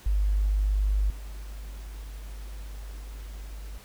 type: tone with level steps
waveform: sine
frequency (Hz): 50.4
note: G1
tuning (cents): +49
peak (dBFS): -21 / -36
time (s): 0.06-3.78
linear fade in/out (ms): 5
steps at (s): 1.1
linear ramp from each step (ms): 2
effects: pink hiss -51 dBFS RMS until 3.84 s